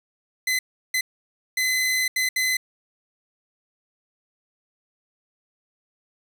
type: tone bursts at uneven times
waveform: sawtooth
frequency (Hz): 2031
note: B6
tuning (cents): +48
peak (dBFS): -17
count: 5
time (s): 0.47-0.59 / 0.94-1.01 / 1.57-2.08 / 2.16-2.29 / 2.36-2.57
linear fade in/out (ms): 5
effects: none